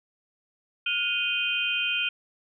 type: tone cluster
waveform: sine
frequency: 1426 / 2491 / 2790 / 3124 Hz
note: F6 / D#7 / F7 / G7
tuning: +36 / +1 / -2 / -7 cents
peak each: -33 / -27 / -33 / -29 dBFS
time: 0.86-2.09 s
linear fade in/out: 5 ms
effects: none